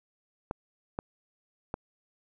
clicks, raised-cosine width 1 ms, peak -18 dBFS, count 3, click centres 0.511 / 0.989 / 1.741 s, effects none

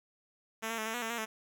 5% pulse tone with pitch steps, 222.8 / 228 / 217.9 / 223.6 / 242.5 / 224.9 / 235.2 / 219.2 Hz, A3 / A#3 / A3 / A3 / B3 / A3 / A#3 / A3, +22 / -38 / -17 / +28 / -31 / +38 / +16 / -6 cents, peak -23 dBFS, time 0.62-1.26 s, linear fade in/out 20 ms, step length 80 ms, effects none

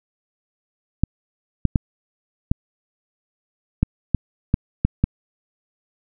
clicks, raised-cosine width 5 ms, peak -3 dBFS, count 9, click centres 1.036 / 1.653 / 1.758 / 2.515 / 3.83 / 4.147 / 4.541 / 4.85 / 5.04 s, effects none

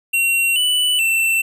square tone with pitch steps, 2740 / 2975 / 2684 Hz, F7 / F#7 / E7, -34 / +9 / +31 cents, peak -15 dBFS, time 0.13-1.42 s, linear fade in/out 10 ms, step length 430 ms, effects none

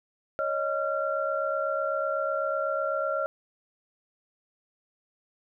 sine tone cluster, 555 / 623 / 1373 Hz, C#5 / D#5 / F6, +2 / +2 / -30 cents, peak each -30 dBFS, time 0.39-3.26 s, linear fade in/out 0 ms, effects none

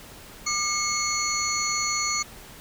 sine tone cluster, 1201 / 2184 / 4374 / 6100 / 6770 Hz, D6 / C#7 / C#8 / G8 / G#8, +38 / -26 / -24 / -48 / +32 cents, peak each -30 dBFS, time 0.46-2.23 s, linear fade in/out 10 ms, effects pink hiss -45 dBFS RMS until 2.6 s

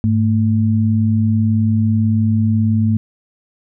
sine tone pair together, 103.83 / 222.1 Hz, G#2 / A3, 0 / +16 cents, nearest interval octave + minor second, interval 1316 cents, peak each -14 / -15 dBFS, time 0.04-2.97 s, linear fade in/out 0 ms, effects none

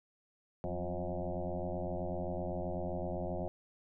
sine tone with frequency modulation, 268.8 Hz, C4, 47 cents sharp, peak -34 dBFS, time 0.64-3.48 s, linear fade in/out 0 ms, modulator 87.8 Hz, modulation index 5.1, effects none

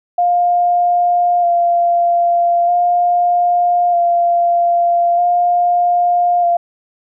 sine tone with vibrato, 698.5 Hz, F5, in tune, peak -10 dBFS, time 0.18-6.57 s, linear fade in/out 5 ms, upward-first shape square, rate 0.4 Hz, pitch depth 16 cents each way, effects none

